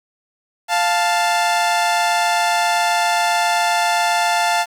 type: tone pair together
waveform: sawtooth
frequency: 698.5 / 880 Hz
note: F5 / A5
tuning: 0 / 0 cents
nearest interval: major third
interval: 400 cents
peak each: -14 dBFS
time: 0.68-4.66 s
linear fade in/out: 50 ms
effects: low-pass 10000 Hz 12 dB/octave + 7-bit